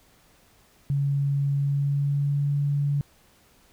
sine tone with pitch glide, 140.5 to 143.04 Hz, C#3 to D3, +24 to -45 cents, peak -21 dBFS, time 0.9-3.01 s, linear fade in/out 0 ms, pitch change +31 cents, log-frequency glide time 1.53-2.5 s, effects pink hiss -59 dBFS RMS until 3.72 s

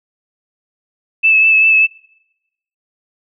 sine tone with vibrato, 2617 Hz, E7, 13 cents flat, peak -7 dBFS, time 1.23-1.87 s, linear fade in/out 20 ms, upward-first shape sine, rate 5.1 Hz, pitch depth 20 cents each way, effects noise-tail reverb RT60 0.9 s tail -26 dB re dry

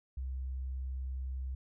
sine tone, 65.1 Hz, C2, 8 cents flat, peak -35 dBFS, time 0.17-1.55 s, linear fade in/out 5 ms, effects none

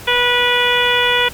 harmonic tone, 488.4 Hz, B4, 19 cents flat, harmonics 1 / 2 / 3 / 4 / 5 / 6 / 7, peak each -20 / -20 / -20 / -20 / -20 / -20 / -20 dBFS, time 0.07-1.29 s, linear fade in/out 10 ms, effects pink hiss -35 dBFS RMS until 1.33 s + Opus 48 kbps

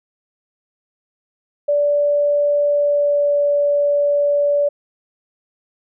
sine tone with pitch glide, 581 to 577.3 Hz, D5 to D5, -19 to -30 cents, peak -13 dBFS, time 1.68-4.69 s, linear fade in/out 10 ms, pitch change -11 cents, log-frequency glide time 2.66-3.4 s, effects none

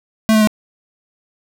square tone with pitch steps, 220 / 216.6 / 213.2 Hz, A3 / A3 / G#3, 0 / -27 / +46 cents, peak -10 dBFS, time 0.29-0.473 s, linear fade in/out 0 ms, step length 61 ms, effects none

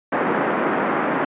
pink band-pass noise, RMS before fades -21 dBFS, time 0.12-1.25 s, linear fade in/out 5 ms, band 210 to 1800 Hz, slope 24 dB/octave, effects resampled to 8000 Hz

